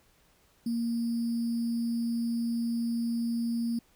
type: tone with sample-and-hold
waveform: sine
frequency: 233.1 Hz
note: A#3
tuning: in tune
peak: -27 dBFS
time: 0.66-3.79 s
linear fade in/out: 5 ms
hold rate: 4900 Hz
effects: pink hiss -65 dBFS RMS until 3.95 s